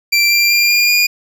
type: tone with pitch steps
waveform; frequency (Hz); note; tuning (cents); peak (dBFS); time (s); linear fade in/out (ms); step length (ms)
25% pulse; 2354 / 2372 / 2390 / 2408 / 2426; D7 / D7 / D7 / D7 / D#7; +3 / +17 / +30 / +43 / -44; -6; 0.12-1.07; 10; 190
effects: none